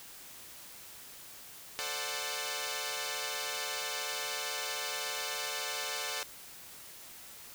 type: chord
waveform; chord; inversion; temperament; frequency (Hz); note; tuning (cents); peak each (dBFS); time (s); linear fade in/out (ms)
5% pulse; D dominant seventh; second; equal with one note detuned; 440 / 523.3 / 589.4 / 740; A4 / C5 / D5 / F#5; 0 / 0 / +6 / 0; -29; 1.79-6.23; 0
effects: white hiss -50 dBFS RMS until 7.54 s